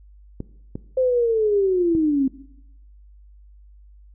clicks, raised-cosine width 3 ms, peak -16 dBFS, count 3, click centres 0.404 / 0.755 / 1.951 s
sine linear sweep, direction down, 523.3 to 261.6 Hz, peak -16 dBFS, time 0.97-2.28 s, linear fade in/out 5 ms
effects noise-tail reverb RT60 0.8 s tail -18 dB re dry + added 50 Hz sine -45 dBFS peak until 4.14 s

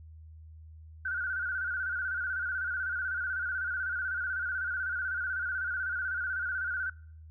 sine tone with vibrato, 1480 Hz, F#6, in tune, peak -30 dBFS, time 1.05-6.9 s, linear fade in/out 5 ms, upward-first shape square, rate 16 Hz, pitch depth 60 cents each way, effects noise-tail reverb RT60 0.6 s tail -25 dB re dry + added 79 Hz sine -47 dBFS peak until 7.3 s

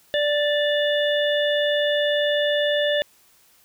harmonic tone with a mistuned harmonic, 587.3 Hz, D5, in tune, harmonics 1 / 3 / 5 / 6, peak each -20 / -26 / -30 / -27 dBFS, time 0.14-3.02 s, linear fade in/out 0 ms, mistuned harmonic 5, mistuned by -24 cents, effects white hiss -57 dBFS RMS until 3.64 s

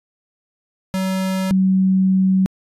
square / sine tone pair in turn, 189.1 / 189.1 Hz, F#3 / F#3, +38 / +38 cents, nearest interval unison, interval 0 cents, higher neither, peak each -19 / -12 dBFS, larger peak second, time 0.94-1.51 / 1.51-2.46 s, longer second, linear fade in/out 0 ms, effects resampled to 32000 Hz

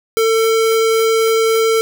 square tone, 448.2 Hz, A4, 32 cents sharp, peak -12 dBFS, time 0.17-1.81 s, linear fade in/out 0 ms, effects none

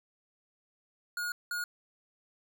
square tone bursts at uneven times, 1439 Hz, F#6, 49 cents flat, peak -33 dBFS, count 2, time 1.17-1.32 / 1.51-1.64 s, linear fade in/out 2 ms, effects none

